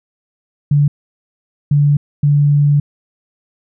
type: tone bursts at uneven times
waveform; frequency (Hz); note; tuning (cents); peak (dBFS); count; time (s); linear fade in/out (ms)
sine; 145; D3; -22; -8; 3; 0.71-0.88 / 1.71-1.97 / 2.23-2.8; 5
effects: none